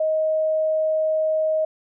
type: tone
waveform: sine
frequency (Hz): 628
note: D#5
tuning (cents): +16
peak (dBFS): -18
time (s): 0-1.65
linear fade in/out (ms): 5
effects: none